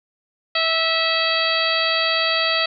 harmonic tone with a mistuned harmonic, 651 Hz, E5, 22 cents flat, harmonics 1 / 2 / 3 / 4 / 5 / 6 / 7, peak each -25 / -25 / -25 / -25 / -25 / -25 / -25 dBFS, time 0.55-2.66 s, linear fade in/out 5 ms, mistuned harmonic 2, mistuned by +16 cents, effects none

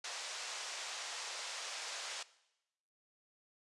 white band-pass noise, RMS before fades -44 dBFS, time 0.04-2.23 s, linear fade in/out 5 ms, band 520 to 6800 Hz, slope 24 dB/octave, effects noise-tail reverb RT60 0.9 s tail -19 dB re dry + resampled to 24000 Hz

